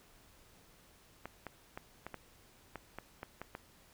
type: clicks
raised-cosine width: 0.5 ms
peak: -27 dBFS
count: 10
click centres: 1.256 / 1.467 / 1.775 / 2.066 / 2.143 / 2.757 / 2.986 / 3.231 / 3.416 / 3.551 s
effects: pink hiss -63 dBFS RMS until 3.93 s